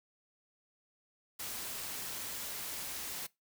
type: noise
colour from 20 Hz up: white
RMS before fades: -41 dBFS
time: 1.39-3.27 s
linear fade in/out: 10 ms
effects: noise-tail reverb RT60 0.2 s tail -22 dB re dry